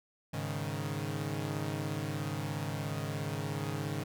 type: chord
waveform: sawtooth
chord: Ab suspended fourth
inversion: none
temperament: equal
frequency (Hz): 103.83 / 138.59 / 155.56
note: Ab2 / Db3 / Eb3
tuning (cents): 0 / 0 / 0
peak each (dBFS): -35 / -34 / -34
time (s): 0.33-4.04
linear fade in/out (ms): 10
effects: none

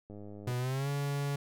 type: click train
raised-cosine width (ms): 2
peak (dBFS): -34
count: 44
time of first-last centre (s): 0.1-0.517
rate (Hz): 103
type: tone with pitch glide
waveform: 45% pulse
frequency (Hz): 123.5 to 141.86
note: B2 to C#3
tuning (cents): 0 to +40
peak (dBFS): -31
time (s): 0.47-1.36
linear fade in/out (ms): 5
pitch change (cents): +240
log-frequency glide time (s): 0.58-0.89
effects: none

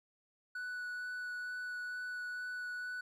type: tone with vibrato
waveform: triangle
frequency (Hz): 1480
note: F#6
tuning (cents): 0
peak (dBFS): -37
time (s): 0.55-3.01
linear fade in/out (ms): 5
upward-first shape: sine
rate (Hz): 2.2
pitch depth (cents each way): 8
effects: none

